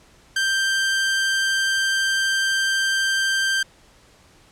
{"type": "tone", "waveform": "sawtooth", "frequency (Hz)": 1572, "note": "G6", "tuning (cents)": 4, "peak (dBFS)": -15, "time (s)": [0.36, 3.63], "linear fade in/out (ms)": 5, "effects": ["pink hiss -53 dBFS RMS until 4.51 s", "low-pass 9000 Hz 12 dB/octave"]}